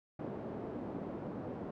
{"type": "band-pass noise", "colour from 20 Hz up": "pink", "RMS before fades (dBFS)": -42, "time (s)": [0.19, 1.71], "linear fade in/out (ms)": 5, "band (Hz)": [180, 550], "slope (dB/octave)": 12, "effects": []}